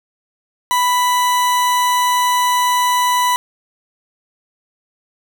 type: tone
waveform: 40% pulse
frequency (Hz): 989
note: B5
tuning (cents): +2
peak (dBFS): -12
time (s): 0.71-3.36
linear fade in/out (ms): 0
effects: none